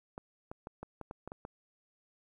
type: clicks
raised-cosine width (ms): 1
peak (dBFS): -28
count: 9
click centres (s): 0.179 / 0.515 / 0.671 / 0.83 / 1.013 / 1.111 / 1.276 / 1.319 / 1.451
effects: 11-bit